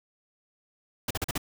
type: noise bursts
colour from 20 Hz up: pink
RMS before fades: -29 dBFS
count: 5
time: 1.08-1.379 s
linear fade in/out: 5 ms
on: 27 ms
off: 41 ms
effects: none